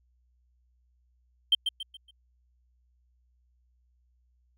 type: tone with echo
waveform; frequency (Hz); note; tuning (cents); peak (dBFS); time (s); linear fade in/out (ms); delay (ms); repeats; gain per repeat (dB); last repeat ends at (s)
triangle; 3136; G7; 0; -14; 1.52-1.55; 5; 140; 4; -9; 2.11
effects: tanh soft clip ceiling -15 dBFS + added 61 Hz sine -65 dBFS peak until 4.57 s